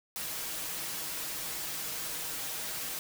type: noise with comb filter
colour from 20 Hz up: white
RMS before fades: -37 dBFS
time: 0.16-2.99 s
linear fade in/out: 0 ms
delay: 6.3 ms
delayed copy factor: +0.55
effects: none